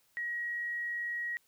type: tone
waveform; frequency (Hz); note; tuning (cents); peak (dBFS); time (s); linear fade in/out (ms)
sine; 1901; A#6; +33; -33; 0.17-1.37; 0
effects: white hiss -70 dBFS RMS until 1.47 s